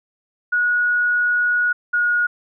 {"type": "tone pair in turn", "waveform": "sine", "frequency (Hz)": [1456, 1443.4], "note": ["F#6", "F#6"], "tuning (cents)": [-28, -43], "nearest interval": "unison", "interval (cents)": 15, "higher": "first", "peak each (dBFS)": -15, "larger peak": "neither", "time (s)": [[0.52, 1.73], [1.93, 2.27]], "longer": "first", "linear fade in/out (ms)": 10, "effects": []}